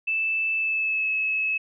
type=tone with pitch glide; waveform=sine; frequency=2637 to 2586 Hz; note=E7 to E7; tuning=0 to -34 cents; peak=-22 dBFS; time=0.07-1.58 s; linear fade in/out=10 ms; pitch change=-34 cents; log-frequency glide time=0.55-1.11 s; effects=none